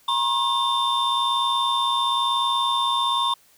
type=tone cluster; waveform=triangle; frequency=953 / 1074 / 3584 Hz; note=A#5 / C6 / A7; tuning=+38 / +45 / +31 cents; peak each=-23 / -21 / -22 dBFS; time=0.08-3.34 s; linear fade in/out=5 ms; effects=tanh soft clip ceiling -9 dBFS + white hiss -57 dBFS RMS until 3.57 s